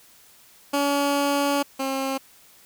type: tone pair in turn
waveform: 15% pulse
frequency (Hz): 283.5 / 268.5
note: C#4 / C4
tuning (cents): +39 / +45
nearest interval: minor second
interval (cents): 94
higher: first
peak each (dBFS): -14 / -18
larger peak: first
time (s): 0.73-1.63 / 1.79-2.18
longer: first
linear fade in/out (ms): 10
effects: white hiss -53 dBFS RMS until 2.65 s